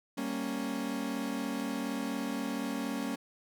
40% pulse chord, G diminished, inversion none, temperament equal, 196 / 233.1 / 277.2 Hz, G3 / Bb3 / Db4, 0 / 0 / 0 cents, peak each -39 / -36 / -35 dBFS, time 0.17-3.16 s, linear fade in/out 10 ms, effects none

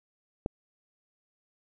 click, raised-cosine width 2 ms, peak -16 dBFS, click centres 0.461 s, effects none

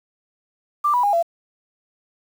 sine tone with pitch steps, 1180 / 980.9 / 815.3 / 677.7 Hz, D6 / B5 / G#5 / E5, +8 / -12 / -32 / +48 cents, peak -15 dBFS, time 0.84-1.228 s, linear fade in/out 10 ms, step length 97 ms, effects 7-bit

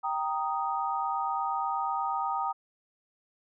sine chord, Eb major, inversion first, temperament equal, 784 / 932.3 / 1244.5 Hz, G5 / Bb5 / Eb6, 0 / 0 / 0 cents, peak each -32 dBFS, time 0.03-2.53 s, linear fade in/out 20 ms, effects none

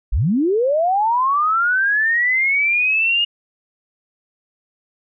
sine linear sweep, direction up, 32.87 to 2865 Hz, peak -14 dBFS, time 0.12-3.25 s, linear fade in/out 10 ms, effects none

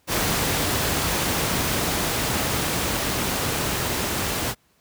pink noise with level ramp, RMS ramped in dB -22 to -25 dBFS, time 0.07-4.55 s, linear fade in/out 50 ms, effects pink hiss -63 dBFS RMS until 4.8 s + high-pass 60 Hz 12 dB/octave

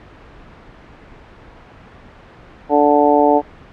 harmonic tone, 146.4 Hz, D3, 5 cents flat, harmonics 2 / 3 / 4 / 5 / 6, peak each -16 / -16 / -16 / -16 / -16 dBFS, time 2.69-3.42 s, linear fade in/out 50 ms, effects pink hiss -41 dBFS RMS until 3.72 s + low-pass 2000 Hz 12 dB/octave

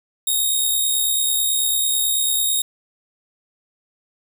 5% pulse tone with amplitude modulation, 3729 Hz, A#7, in tune, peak -8 dBFS, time 0.27-2.62 s, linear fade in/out 5 ms, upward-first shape sine, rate 69.1 Hz, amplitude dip 35%, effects none

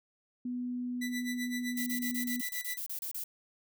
sine tone with pitch glide, 246.9 to 245.3 Hz, B3 to B3, 0 to -12 cents, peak -33 dBFS, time 0.45-2.41 s, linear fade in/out 5 ms, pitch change -12 cents, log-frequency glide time 0.76-1.8 s
sawtooth tone with tremolo, 1981 Hz, B6, 5 cents sharp, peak -32 dBFS, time 1.01-2.78 s, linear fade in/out 10 ms, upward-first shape sine, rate 7.8 Hz, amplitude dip 85%
violet noise bursts, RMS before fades -38 dBFS, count 12, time 1.77-3.239 s, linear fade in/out 2 ms, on 94 ms, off 31 ms
effects none

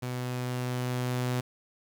sawtooth tone with level ramp, 125.1 Hz, B2, 23 cents sharp, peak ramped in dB -28 to -23 dBFS, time 0.02-1.41 s, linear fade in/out 10 ms, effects 9-bit

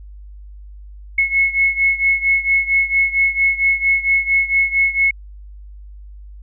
sine beating tone pair, 2185 / 2189.4 Hz, C#7 / C#7, -26 / -22 cents, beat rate 4.4 Hz, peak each -15 / -18 dBFS, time 1.18-5.11 s, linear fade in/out 5 ms, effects added 50 Hz sine -34 dBFS peak until 6.42 s

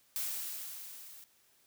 blue noise with level ramp, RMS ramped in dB -35 to -53 dBFS, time 0.16-1.24 s, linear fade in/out 0 ms, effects white hiss -68 dBFS RMS until 1.66 s

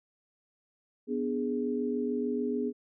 sine chord, G# diminished, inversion first, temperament equal, 246.9 / 293.7 / 415.3 Hz, B3 / D4 / G#4, 0 / 0 / 0 cents, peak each -31 / -36 / -32 dBFS, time 1.07-2.73 s, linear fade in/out 50 ms, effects none

